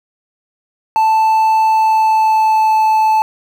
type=tone with pitch glide; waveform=triangle; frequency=880 to 872.9 Hz; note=A5 to A5; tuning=0 to -14 cents; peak=-7 dBFS; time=0.96-3.22 s; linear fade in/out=0 ms; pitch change=-14 cents; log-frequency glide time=1.64-2.75 s; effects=7-bit